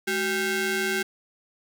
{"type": "ring-modulated tone", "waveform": "sawtooth", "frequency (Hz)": 591, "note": "D5", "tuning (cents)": 11, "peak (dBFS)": -17, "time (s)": [0.07, 1.03], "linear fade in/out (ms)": 10, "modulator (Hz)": 969, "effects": []}